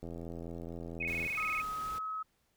click train, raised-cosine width 2 ms, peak -30 dBFS, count 105, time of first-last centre 0.03-1.264 s, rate 84.3 Hz
sine tone with vibrato, 2349 Hz, D7, in tune, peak -33 dBFS, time 1-1.62 s, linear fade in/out 10 ms, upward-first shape square, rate 20 Hz, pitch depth 120 cents each way
pink noise, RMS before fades -49 dBFS, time 1.07-1.99 s, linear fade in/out 10 ms
sine tone with pitch glide, 1266 to 1280.7 Hz, D#6 to D#6, +30 to +50 cents, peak -35 dBFS, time 1.37-2.23 s, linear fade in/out 10 ms, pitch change +20 cents, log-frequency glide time 1.79-1.93 s
effects pink hiss -75 dBFS RMS until 2.56 s

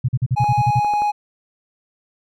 sine tone bursts, 125.9 Hz, B2, 34 cents sharp, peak -14 dBFS, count 9, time 0.04-0.798 s, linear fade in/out 10 ms, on 46 ms, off 43 ms
triangle tone, 832 Hz, G#5, 3 cents sharp, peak -14 dBFS, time 0.36-1.12 s, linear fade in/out 20 ms
clicks, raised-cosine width 1 ms, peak -18 dBFS, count 4, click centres 0.443 / 0.847 / 0.937 / 1.02 s
effects none

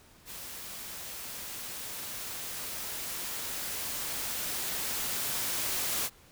white noise with level ramp, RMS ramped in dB -43 to -31 dBFS, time 0.25-6.1 s, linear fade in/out 50 ms, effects pink hiss -58 dBFS RMS until 6.31 s

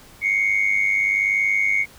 sine tone pair together, 2125 / 2226 Hz, C7 / C#7, +26 / +7 cents, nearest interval minor second, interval 81 cents, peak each -20 / -18 dBFS, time 0.21-1.86 s, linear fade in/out 50 ms, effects tanh soft clip ceiling -11 dBFS + pink hiss -47 dBFS RMS until 1.98 s

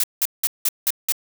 blue noise bursts, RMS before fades -19 dBFS, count 6, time 0-1.122 s, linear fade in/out 2 ms, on 37 ms, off 180 ms, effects none

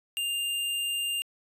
sine tone with sample-and-hold, 2800 Hz, F7, 4 cents sharp, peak -27 dBFS, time 0.17-1.22 s, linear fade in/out 0 ms, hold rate 11025 Hz, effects resampled to 32000 Hz

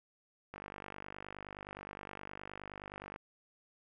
click train, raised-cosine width 0.5 ms, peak -29 dBFS, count 131, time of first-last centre 0.54-3.161 s, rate 49.6 Hz, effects none

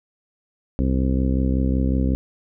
harmonic tone, 65.41 Hz, C2, in tune, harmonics 1 / 2 / 3 / 4 / 5 / 6 / 7 / 8, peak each -20 / -26 / -25 / -24 / -33 / -37 / -36 / -35 dBFS, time 0.79-2.15 s, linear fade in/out 0 ms, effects none

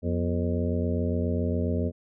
harmonic tone with a mistuned harmonic, 87.31 Hz, F2, in tune, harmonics 1 / 2 / 3 / 4 / 5 / 6 / 7, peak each -27 / -32 / -30 / -37 / -34 / -36 / -37 dBFS, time 0.02-1.92 s, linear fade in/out 50 ms, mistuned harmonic 3, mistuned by -120 cents, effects none

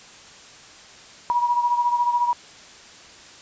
sine beating tone pair, 961 / 975 Hz, B5 / B5, -48 / -23 cents, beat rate 14 Hz, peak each -19 / -25 dBFS, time 1.3-2.33 s, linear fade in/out 0 ms, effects white hiss -45 dBFS RMS until 3.41 s + resampled to 16000 Hz

